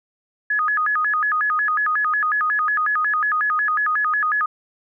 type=tone with vibrato; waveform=sine; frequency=1451 Hz; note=F#6; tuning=34 cents flat; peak=-17 dBFS; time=0.5-4.46 s; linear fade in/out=5 ms; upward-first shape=square; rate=5.5 Hz; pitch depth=270 cents each way; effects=none